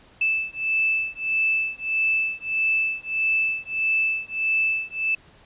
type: beating tone pair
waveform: sine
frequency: 2632 / 2633.6 Hz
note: E7 / E7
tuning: -3 / -2 cents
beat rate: 1.6 Hz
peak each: -24 dBFS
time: 0.21-5.15 s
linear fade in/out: 5 ms
effects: pink hiss -53 dBFS RMS until 5.45 s + resampled to 8000 Hz